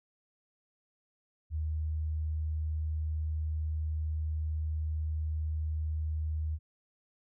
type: tone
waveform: sine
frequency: 77.78 Hz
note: D#2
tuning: in tune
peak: -30 dBFS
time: 1.5-6.59 s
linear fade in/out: 50 ms
effects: none

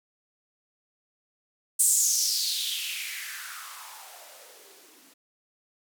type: noise with band-pass filter sweep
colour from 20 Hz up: violet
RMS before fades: -30 dBFS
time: 1.79-5.14 s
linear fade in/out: 10 ms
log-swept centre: 8700 to 250 Hz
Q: 4.6
effects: none

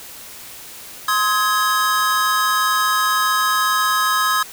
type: chord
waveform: square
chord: Ab major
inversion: first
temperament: equal with one note detuned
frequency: 1046.5 / 1268.5 / 1661.2 Hz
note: C6 / Eb6 / Ab6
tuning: 0 / +33 / 0 cents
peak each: -22 / -19 / -22 dBFS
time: 1.08-4.43 s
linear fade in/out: 5 ms
effects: white hiss -37 dBFS RMS until 4.52 s

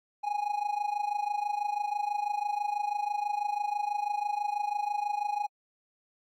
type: tone with amplitude modulation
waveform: triangle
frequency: 827 Hz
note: G#5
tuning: 8 cents flat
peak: -23 dBFS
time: 0.23-5.47 s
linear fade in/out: 20 ms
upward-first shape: sine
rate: 26.1 Hz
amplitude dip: 80%
effects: AAC 48 kbps

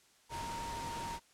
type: tone in noise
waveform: sine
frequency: 930 Hz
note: A#5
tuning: 4 cents flat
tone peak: -40 dBFS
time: 0.29-1.2 s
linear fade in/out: 50 ms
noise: pink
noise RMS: -44 dBFS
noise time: 0.29-1.2 s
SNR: +1 dB
effects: white hiss -66 dBFS RMS until 1.33 s + low-pass 9000 Hz 12 dB/octave

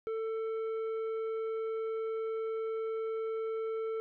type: tone with tanh clipping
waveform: sine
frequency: 445 Hz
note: A4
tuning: 20 cents sharp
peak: -34 dBFS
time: 0.07-4 s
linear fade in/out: 0 ms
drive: 8 dB
effects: none

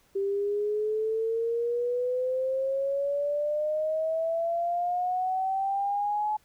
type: exponential sweep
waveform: sine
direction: up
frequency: 391.2 to 855 Hz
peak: -25 dBFS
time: 0.15-6.37 s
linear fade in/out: 10 ms
effects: pink hiss -64 dBFS RMS until 6.44 s

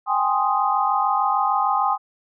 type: chord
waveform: sine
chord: Ab major seventh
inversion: third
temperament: equal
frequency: 784 / 830.6 / 1046.5 / 1244.5 Hz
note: G5 / Ab5 / C6 / Eb6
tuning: 0 / 0 / 0 / 0 cents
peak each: -23 dBFS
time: 0.06-1.98 s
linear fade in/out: 50 ms
effects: none

